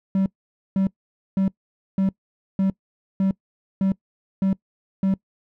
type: tone bursts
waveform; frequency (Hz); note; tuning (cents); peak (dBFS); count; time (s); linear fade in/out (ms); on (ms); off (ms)
triangle; 192.6; G3; -30; -15; 9; 0.15-5.14; 2; 110; 500
effects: noise-tail reverb RT60 0.1 s tail -22 dB re dry